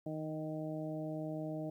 harmonic tone with a mistuned harmonic, 155.56 Hz, D#3, in tune, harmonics 1 / 2 / 3 / 4 / 5, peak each -42 / -41 / -50 / -43 / -53 dBFS, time 0.06-1.7 s, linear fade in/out 5 ms, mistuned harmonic 1, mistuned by +18 cents, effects 12-bit

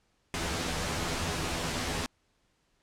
pink noise with comb filter, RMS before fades -32 dBFS, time 0.34-2.06 s, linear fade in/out 0 ms, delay 12 ms, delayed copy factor +0.9, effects pink hiss -72 dBFS RMS until 2.82 s + low-pass 8000 Hz 12 dB/octave

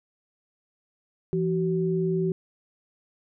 sine tone pair together, 168.38 / 378 Hz, E3 / F#4, +37 / +37 cents, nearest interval octave + major second, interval 1400 cents, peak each -25 dBFS, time 1.33-2.32 s, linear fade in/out 0 ms, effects none

